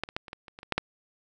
clicks, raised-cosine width 0.3 ms, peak -13 / -25 / -14 / -27 / -22 / -29 / -27 / -27 / -10 / -9 dBFS, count 10, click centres 0.036 / 0.089 / 0.165 / 0.282 / 0.331 / 0.482 / 0.589 / 0.631 / 0.723 / 0.78 s, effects none

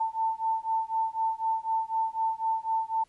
sine beating tone pair, 891 / 895 Hz, A5 / A5, +22 / +29 cents, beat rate 4 Hz, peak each -29 dBFS, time 0-3.04 s, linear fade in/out 10 ms, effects pink hiss -66 dBFS RMS until 3.08 s + resampled to 24000 Hz

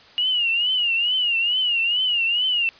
sine tone with vibrato, 2869 Hz, F7, 46 cents sharp, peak -18 dBFS, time 0.18-2.69 s, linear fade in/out 0 ms, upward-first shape triangle, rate 2.3 Hz, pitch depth 130 cents each way, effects white hiss -48 dBFS RMS until 2.79 s + resampled to 11025 Hz

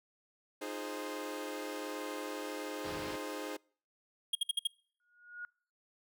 sawtooth chord, F minor seventh, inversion third, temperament equal with one note detuned, 307.9 / 349.2 / 415.3 / 523.3 Hz, Eb4 / F4 / Ab4 / C5, -18 / 0 / 0 / 0 cents, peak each -39 / -45 / -40 / -40 dBFS, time 0.61-3.57 s, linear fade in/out 10 ms
pink low-pass noise, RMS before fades -44 dBFS, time 2.84-3.16 s, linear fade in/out 5 ms, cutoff 5500 Hz, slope 96 dB/octave
square tone bursts, 3256 Hz, G#7, 35 cents flat, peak -29 dBFS, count 5, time 4.33-4.672 s, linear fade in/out 5 ms, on 22 ms, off 58 ms
sine tone with exponential growth, 1443 Hz, F#6, 44 cents flat, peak -38 dBFS, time 5-5.45 s, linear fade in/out 1 ms, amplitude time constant 97 ms
effects noise-tail reverb RT60 0.5 s tail -26 dB re dry + high-pass 80 Hz 12 dB/octave

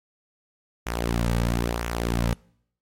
sawtooth tone with flanger, 58.3 Hz, A#1, 1 cent sharp, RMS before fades -25 dBFS, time 0.86-2.34 s, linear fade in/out 10 ms, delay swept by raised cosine 0.22 to 2.92 ms, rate 1 Hz, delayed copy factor -0.6, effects noise-tail reverb RT60 0.7 s tail -26 dB re dry + MP3 64 kbps

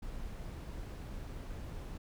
brown noise, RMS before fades -43 dBFS, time 0.02-1.98 s, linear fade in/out 10 ms, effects none

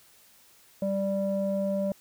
square tone with low-pass filter, 196 Hz, G3, in tune, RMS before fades -28 dBFS, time 0.82-1.92 s, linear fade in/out 2 ms, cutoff 540 Hz, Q 5.6, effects white hiss -58 dBFS RMS until 2 s

